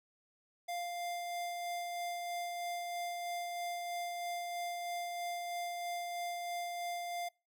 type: tone with tremolo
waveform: square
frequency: 698.5 Hz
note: F5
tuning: in tune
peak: -37 dBFS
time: 0.68-7.29 s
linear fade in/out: 10 ms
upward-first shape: sine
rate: 3.1 Hz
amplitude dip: 25%
effects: noise-tail reverb RT60 0.3 s tail -26 dB re dry